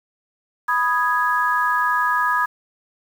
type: chord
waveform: sine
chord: G# minor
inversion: first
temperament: equal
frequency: 987.8 / 1244.5 / 1661.2 Hz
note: B5 / D#6 / G#6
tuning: 0 / 0 / 0 cents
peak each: -21 dBFS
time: 0.68-2.46 s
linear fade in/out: 10 ms
effects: 7-bit